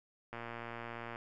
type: click train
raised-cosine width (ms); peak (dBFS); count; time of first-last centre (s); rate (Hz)
0.5; -28; 98; 0.33-1.159; 117
effects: none